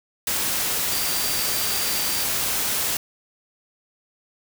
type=tone in noise; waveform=sine; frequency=4699 Hz; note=D8; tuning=in tune; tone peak=-31 dBFS; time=0.92-2.23 s; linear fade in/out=2 ms; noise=white; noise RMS=-24 dBFS; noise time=0.27-2.97 s; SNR=-10 dB; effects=none